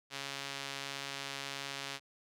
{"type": "tone with band-pass filter", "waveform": "sawtooth", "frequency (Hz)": 138.59, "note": "C#3", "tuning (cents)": 0, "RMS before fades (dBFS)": -42, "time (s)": [0.1, 2], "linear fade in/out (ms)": 50, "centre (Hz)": 3700, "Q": 0.87, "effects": []}